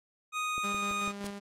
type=tone with pitch glide; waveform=25% pulse; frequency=1244.5 to 1236.6 Hz; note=D#6 to D#6; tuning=0 to -11 cents; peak=-27 dBFS; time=0.32-1.13 s; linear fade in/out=50 ms; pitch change=-11 cents; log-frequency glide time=0.42-0.81 s
type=click train; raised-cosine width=2 ms; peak=-30 dBFS; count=5; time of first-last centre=0.58-1.243 s; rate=6.03 Hz
type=tone with tremolo; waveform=sawtooth; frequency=201.3 Hz; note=G3; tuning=46 cents sharp; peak=-32 dBFS; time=0.63-1.4 s; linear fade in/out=20 ms; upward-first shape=square; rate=5.2 Hz; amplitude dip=35%
type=noise with exponential growth; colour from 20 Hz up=white; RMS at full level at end=-35 dBFS; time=1.19-1.27 s; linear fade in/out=2 ms; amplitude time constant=16 ms
effects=low-pass 9000 Hz 12 dB/octave + AAC 64 kbps